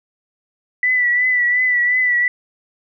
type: tone with vibrato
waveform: sine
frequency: 1975.5 Hz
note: B6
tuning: in tune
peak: -13 dBFS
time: 0.83-2.28 s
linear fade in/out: 2 ms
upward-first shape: triangle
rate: 2.8 Hz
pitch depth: 46 cents each way
effects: none